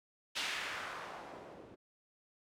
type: noise with low-pass filter sweep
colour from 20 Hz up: blue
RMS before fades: -43 dBFS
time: 0.35-1.76 s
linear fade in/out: 20 ms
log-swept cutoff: 3200 to 340 Hz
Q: 1.2
effects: none